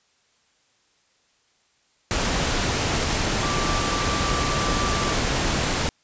sine tone in noise, 1171 Hz, D6, 5 cents flat, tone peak -28 dBFS, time 3.43-5.13 s, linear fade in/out 0 ms, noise pink, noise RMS -23 dBFS, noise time 2.11-5.89 s, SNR -8 dB, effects white hiss -64 dBFS RMS until 6.03 s + resampled to 16000 Hz

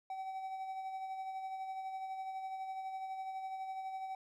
triangle tone with tremolo, 764 Hz, G5, 45 cents flat, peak -36 dBFS, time 0.1-4.15 s, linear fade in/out 2 ms, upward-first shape sine, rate 12 Hz, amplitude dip 40%, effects none

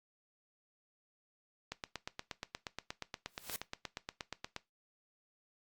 click train, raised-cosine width 0.2 ms, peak -22 dBFS, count 25, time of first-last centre 1.72-4.564 s, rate 8.44 Hz
white noise with exponential growth, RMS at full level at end -38 dBFS, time 3.28-3.56 s, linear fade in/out 0 ms, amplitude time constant 60 ms
effects noise-tail reverb RT60 0.2 s tail -18 dB re dry + Opus 48 kbps

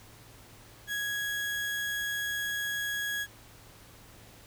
35% pulse tone, 1661.2 Hz, G#6, in tune, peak -29 dBFS, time 0.87-3.27 s, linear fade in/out 50 ms, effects added 109 Hz sine -58 dBFS peak until 4.46 s + pink hiss -54 dBFS RMS until 4.46 s

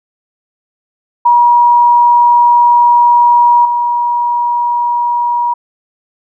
sine tone with level steps, 958 Hz, A#5, 47 cents sharp, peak -4 / -10 dBFS, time 1.25-5.54 s, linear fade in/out 10 ms, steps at 3.65 s, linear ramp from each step 2 ms, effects none

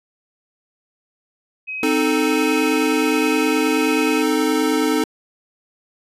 sine tone with tremolo, 2534 Hz, D#7, 31 cents sharp, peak -24 dBFS, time 1.67-4.23 s, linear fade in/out 20 ms, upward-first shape triangle, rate 1.4 Hz, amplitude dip 30%
square chord, A diminished, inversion first, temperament equal, 261.6 / 311.1 / 440 Hz, C4 / Eb4 / A4, 0 / 0 / 0 cents, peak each -22 / -20 / -22 dBFS, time 1.83-5.04 s, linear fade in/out 2 ms
effects resampled to 32000 Hz

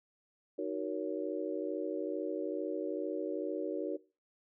sine chord, D# minor seventh, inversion none, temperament just, 311.1 / 373.4 / 466.7 / 560 Hz, D#4 / F#4 / A#4 / C#5, 0 / +16 / +2 / +18 cents, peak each -39 / -38 / -39 / -40 dBFS, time 0.58-3.97 s, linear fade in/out 10 ms, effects noise-tail reverb RT60 0.3 s tail -19 dB re dry

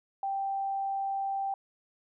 sine tone, 784 Hz, G5, in tune, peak -29 dBFS, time 0.23-1.54 s, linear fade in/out 2 ms, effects none

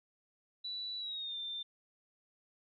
sine tone with pitch glide, 3951 to 3581 Hz, B7 to A7, 0 to +30 cents, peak -38 dBFS, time 0.64-1.63 s, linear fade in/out 10 ms, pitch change -170 cents, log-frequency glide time 0.98-1.37 s, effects none

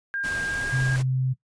sine tone with pitch glide, 1606 to 1621.8 Hz, G6 to G#6, +41 to -42 cents, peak -26 dBFS, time 0.14-0.96 s, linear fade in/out 0 ms, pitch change +17 cents, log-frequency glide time 0.43-0.68 s
pink noise, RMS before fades -35 dBFS, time 0.23-1.03 s, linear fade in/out 20 ms
sine tone, 129.9 Hz, C3, 12 cents flat, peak -21 dBFS, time 0.72-1.34 s, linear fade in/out 20 ms
effects noise-tail reverb RT60 0.1 s tail -17 dB re dry + resampled to 22050 Hz

